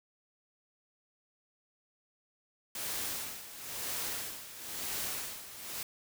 white noise with tremolo, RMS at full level -36 dBFS, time 2.75-5.83 s, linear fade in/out 2 ms, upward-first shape sine, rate 1 Hz, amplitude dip 75%, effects none

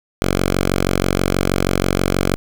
5% pulse tone, 46.25 Hz, F#1, in tune, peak -4 dBFS, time 0.22-2.36 s, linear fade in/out 0 ms, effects none

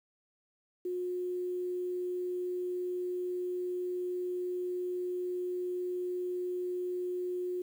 sine tone with quantisation, 360.3 Hz, F#4, 46 cents flat, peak -32 dBFS, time 0.85-7.62 s, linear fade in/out 5 ms, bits 10, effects none

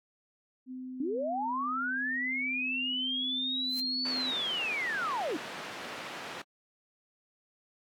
sine tone, 256.2 Hz, C4, 36 cents flat, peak -38 dBFS, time 0.66-4.34 s, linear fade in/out 50 ms
sine linear two-way sweep, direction up then down, 259 to 4535 to 259 Hz, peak -30 dBFS, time 1-5.37 s, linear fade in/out 5 ms, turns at 4.08 s
blue noise with exponential growth, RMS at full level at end -40 dBFS, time 3.58-3.8 s, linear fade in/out 0 ms, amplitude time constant 46 ms
white band-pass noise, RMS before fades -42 dBFS, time 4.05-6.42 s, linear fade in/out 5 ms, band 200 to 2300 Hz, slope 12 dB/octave
effects AAC 64 kbps

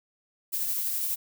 violet noise with tremolo, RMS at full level -28 dBFS, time 0.52-1.16 s, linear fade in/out 20 ms, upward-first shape triangle, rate 12 Hz, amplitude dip 30%, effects none

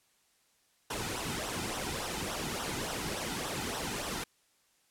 pink noise with flanger, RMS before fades -36 dBFS, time 0.9-4.24 s, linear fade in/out 5 ms, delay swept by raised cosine 0.43 to 1.83 ms, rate 3.5 Hz, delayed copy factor -0.65, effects white hiss -70 dBFS RMS until 4.9 s + low-pass 11000 Hz 12 dB/octave

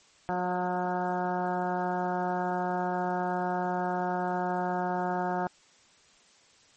harmonic tone with a mistuned harmonic, 180 Hz, F#3, 47 cents flat, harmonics 1 / 2 / 3 / 4 / 5 / 6 / 7 / 8 / 9, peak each -34 / -35 / -38 / -31 / -34 / -45 / -42 / -42 / -44 dBFS, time 0.29-5.47 s, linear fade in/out 0 ms, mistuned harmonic 3, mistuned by +24 cents, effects white hiss -60 dBFS RMS until 6.76 s + MP3 32 kbps

